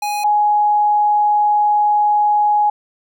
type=tone pair in turn; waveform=square / sine; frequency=830.6 / 835.1 Hz; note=G#5 / G#5; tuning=0 / +9 cents; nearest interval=unison; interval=9 cents; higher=second; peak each=-19 / -11 dBFS; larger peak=second; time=0.02-0.24 / 0.24-2.7 s; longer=second; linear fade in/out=5 ms; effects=none